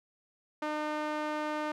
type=tone with band-pass filter; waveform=sawtooth; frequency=303.2 Hz; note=D#4; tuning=45 cents flat; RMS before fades=-34 dBFS; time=0.62-1.72 s; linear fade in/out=5 ms; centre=1000 Hz; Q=0.83; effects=none